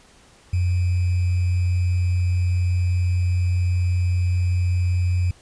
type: tone with sample-and-hold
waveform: sine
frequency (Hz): 89.5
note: F2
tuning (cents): +43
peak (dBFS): -17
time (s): 0.53-5.31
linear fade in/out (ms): 5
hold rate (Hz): 2450
effects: pink hiss -52 dBFS RMS until 5.41 s + resampled to 22050 Hz